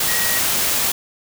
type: tone in noise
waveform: sine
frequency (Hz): 1900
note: A#6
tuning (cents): +33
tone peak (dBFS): -24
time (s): 0.08-0.39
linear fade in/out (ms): 5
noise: white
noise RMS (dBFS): -19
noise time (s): 0-0.92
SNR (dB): -8
effects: none